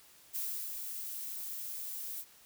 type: noise with ADSR envelope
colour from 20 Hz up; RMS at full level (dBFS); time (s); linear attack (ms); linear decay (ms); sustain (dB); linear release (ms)
violet; -36; 0.33-2.25; 28; 340; -5; 50
effects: white hiss -60 dBFS RMS until 2.45 s